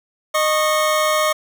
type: tone pair together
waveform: 25% pulse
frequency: 616 / 1097.6 Hz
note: D#5 / C#6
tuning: -17 / -17 cents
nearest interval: minor seventh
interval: 1000 cents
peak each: -13 / -17 dBFS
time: 0.34-1.33 s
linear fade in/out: 10 ms
effects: none